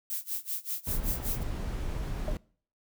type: noise with tremolo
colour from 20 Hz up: violet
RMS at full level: -32 dBFS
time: 0.1-1.43 s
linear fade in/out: 0 ms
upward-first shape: sine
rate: 5.2 Hz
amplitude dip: 95%
type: noise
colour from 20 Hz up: brown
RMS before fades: -33 dBFS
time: 0.87-2.37 s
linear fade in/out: 2 ms
type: tone with exponential decay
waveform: sine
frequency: 610 Hz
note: D#5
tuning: 34 cents flat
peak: -29 dBFS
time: 2.28-2.37 s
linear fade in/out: 1 ms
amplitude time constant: 18 ms
effects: noise-tail reverb RT60 0.5 s tail -23 dB re dry